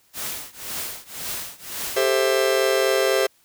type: noise with tremolo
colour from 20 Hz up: white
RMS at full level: -28 dBFS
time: 0.13-2.14 s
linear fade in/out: 50 ms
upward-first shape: triangle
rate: 1.9 Hz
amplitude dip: 95%
type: chord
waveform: 45% pulse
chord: A minor seventh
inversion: third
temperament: just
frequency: 396 / 440 / 528 / 660 Hz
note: G4 / A4 / C5 / E5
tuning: +18 / 0 / +16 / +2 cents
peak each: -22 / -26 / -22 / -26 dBFS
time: 1.96-3.27 s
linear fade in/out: 10 ms
effects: white hiss -60 dBFS RMS until 3.44 s